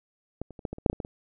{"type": "clicks", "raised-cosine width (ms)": 2, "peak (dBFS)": [-19, -30, -30, -16, -21, -28, -6, -8, -23, -19, -25], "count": 11, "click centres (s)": [0.416, 0.507, 0.592, 0.652, 0.73, 0.784, 0.862, 0.899, 0.93, 1.002, 1.049], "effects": []}